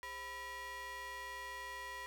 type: ring-modulated tone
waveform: 40% pulse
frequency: 466.2 Hz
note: A#4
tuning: in tune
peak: -40 dBFS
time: 0.03-2.06 s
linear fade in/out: 0 ms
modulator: 1460 Hz
effects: none